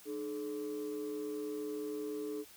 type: tone pair together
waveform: sine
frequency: 301.9 / 427.9 Hz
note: D4 / A4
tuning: +48 / -48 cents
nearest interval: tritone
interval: 604 cents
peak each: -39 / -37 dBFS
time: 0.05-2.45 s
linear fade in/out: 50 ms
effects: tanh soft clip ceiling -33 dBFS + white hiss -57 dBFS RMS until 2.56 s